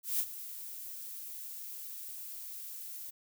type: noise with ADSR envelope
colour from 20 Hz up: violet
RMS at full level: -30 dBFS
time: 0.03-3.11 s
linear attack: 160 ms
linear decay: 60 ms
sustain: -14 dB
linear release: 17 ms
effects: none